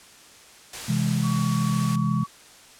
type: noise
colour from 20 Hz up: white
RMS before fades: -34 dBFS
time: 0.73-1.96 s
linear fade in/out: 5 ms
type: chord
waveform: sine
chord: C augmented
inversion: none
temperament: equal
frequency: 130.81 / 164.81 / 207.7 Hz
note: C3 / E3 / G#3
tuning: 0 / 0 / 0 cents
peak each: -25 dBFS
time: 0.88-2.24 s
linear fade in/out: 10 ms
type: tone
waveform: sine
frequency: 1128 Hz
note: C#6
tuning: 30 cents sharp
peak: -32 dBFS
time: 1.23-2.27 s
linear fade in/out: 20 ms
effects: white hiss -49 dBFS RMS until 2.79 s + low-pass 9000 Hz 12 dB/octave